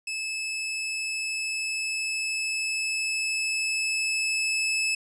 sawtooth tone with level ramp, 2607 Hz, E7, 20 cents flat, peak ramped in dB -26 to -20 dBFS, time 0.07-4.95 s, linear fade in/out 5 ms, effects resampled to 24000 Hz

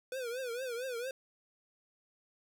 square tone with vibrato, 494.8 Hz, B4, 3 cents sharp, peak -37 dBFS, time 0.12-1.11 s, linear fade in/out 2 ms, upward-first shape triangle, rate 4.4 Hz, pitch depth 150 cents each way, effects none

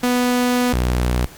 sawtooth tone pair in turn, 246.9 / 61.33 Hz, B3 / B1, 0 / -11 cents, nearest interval 2 octaves, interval 2411 cents, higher first, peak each -11 / -12 dBFS, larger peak first, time 0.03-0.73 / 0.73-1.26 s, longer first, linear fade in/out 5 ms, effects pink hiss -41 dBFS RMS until 1.37 s + MP3 96 kbps

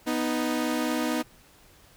sawtooth tone pair together, 246.9 / 311.1 Hz, B3 / D#4, 0 / 0 cents, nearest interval major third, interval 400 cents, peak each -24 dBFS, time 0.06-1.23 s, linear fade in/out 20 ms, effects pink hiss -56 dBFS RMS until 1.96 s

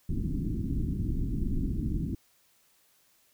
pink low-pass noise, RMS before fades -30 dBFS, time 0.09-2.15 s, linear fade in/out 5 ms, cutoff 320 Hz, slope 48 dB/octave, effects white hiss -66 dBFS RMS until 3.33 s

